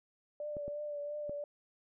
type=tone with vibrato; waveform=sine; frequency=587.3 Hz; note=D5; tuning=in tune; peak=-37 dBFS; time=0.4-1.44 s; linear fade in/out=2 ms; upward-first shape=triangle; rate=2.9 Hz; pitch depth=34 cents each way
type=clicks; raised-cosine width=2 ms; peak=-31 dBFS; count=3; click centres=0.568 / 0.68 / 1.295 s
effects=none